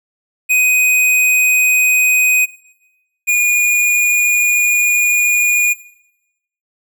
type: tone pair in turn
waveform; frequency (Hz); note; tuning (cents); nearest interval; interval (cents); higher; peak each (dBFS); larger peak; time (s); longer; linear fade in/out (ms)
square; 2500 / 2441; D#7 / D#7; +8 / -34; unison; 42; first; -11; neither; 0.49-2.46 / 3.27-5.74; second; 20
effects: noise-tail reverb RT60 0.9 s tail -17 dB re dry